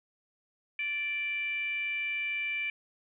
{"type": "tone with frequency modulation", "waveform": "sine", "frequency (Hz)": 2349, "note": "D7", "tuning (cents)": 0, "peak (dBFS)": -30, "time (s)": [0.79, 2.7], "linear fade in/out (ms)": 2, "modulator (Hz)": 598, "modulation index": 0.45, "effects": []}